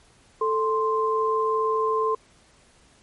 sine tone pair together, 440.3 / 1046.5 Hz, A4 / C6, +1 / 0 cents, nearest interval octave + minor third, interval 1499 cents, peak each -23 / -23 dBFS, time 0.41-2.15 s, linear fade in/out 5 ms, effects pink hiss -57 dBFS RMS until 3.02 s + MP3 48 kbps

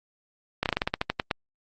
slowing click train, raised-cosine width 0.3 ms, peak -8 dBFS, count 12, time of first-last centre 0.63-1.312 s, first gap 28 ms, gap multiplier 1.15, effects Opus 48 kbps

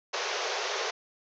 pink band-pass noise, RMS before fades -32 dBFS, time 0.13-0.91 s, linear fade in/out 10 ms, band 380 to 6500 Hz, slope 96 dB/octave, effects none

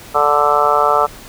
harmonic tone, 146.83 Hz, D3, in tune, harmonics 3 / 4 / 5 / 6 / 7 / 8 / 9, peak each -20 / -18 / -18 / -19 / -22 / -17 / -16 dBFS, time 0.14-1.07 s, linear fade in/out 20 ms, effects pink hiss -37 dBFS RMS until 1.28 s

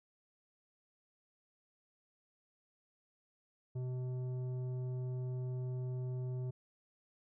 triangle tone with tanh clipping, 126.8 Hz, B2, 46 cents sharp, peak -38 dBFS, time 3.75-6.51 s, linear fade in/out 10 ms, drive 14 dB, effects none

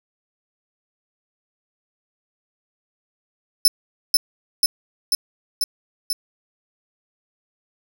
sawtooth tone with echo, 5274 Hz, E8, in tune, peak -7 dBFS, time 3.65-3.68 s, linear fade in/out 2 ms, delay 490 ms, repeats 5, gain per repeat -2 dB, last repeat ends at 6.13 s, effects none

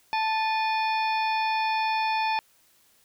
harmonic tone with a mistuned harmonic, 879 Hz, A5, 2 cents flat, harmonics 1 / 2 / 3 / 4 / 5 / 6, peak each -24 / -36 / -31 / -39 / -39 / -41 dBFS, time 0.13-2.39 s, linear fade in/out 0 ms, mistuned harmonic 3, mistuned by -120 cents, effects white hiss -62 dBFS RMS until 3.04 s

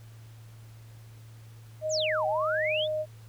sine tone with pitch glide, 622.3 to 617.3 Hz, D#5 to D#5, 0 to -14 cents, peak -27 dBFS, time 1.81-3.06 s, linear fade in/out 50 ms, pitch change -14 cents, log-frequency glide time 2.58-2.67 s
sine exponential two-way sweep, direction down then up, 7902 to 738 to 3681 Hz, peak -28 dBFS, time 1.89-2.88 s, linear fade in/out 50 ms, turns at 2.26 s
effects added 112 Hz sine -46 dBFS peak until 3.28 s + pink hiss -59 dBFS RMS until 3.28 s

